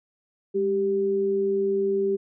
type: tone pair together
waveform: sine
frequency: 202.9 / 392 Hz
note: G#3 / G4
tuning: -40 / 0 cents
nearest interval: major seventh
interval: 1140 cents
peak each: -31 / -21 dBFS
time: 0.54-2.17 s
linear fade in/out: 20 ms
effects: none